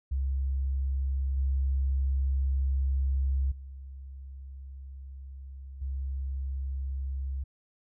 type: tone with level steps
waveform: sine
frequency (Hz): 67.2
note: C2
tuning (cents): +47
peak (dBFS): -26 / -24 / -40 / -30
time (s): 0.11-7.44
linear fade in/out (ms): 10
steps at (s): 1.37 / 3.51 / 5.81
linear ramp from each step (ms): 10
effects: none